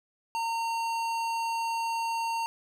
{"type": "tone with tanh clipping", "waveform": "sine", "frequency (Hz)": 916, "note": "A#5", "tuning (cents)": -31, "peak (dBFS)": -30, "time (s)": [0.35, 2.46], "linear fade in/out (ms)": 0, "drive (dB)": 18, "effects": []}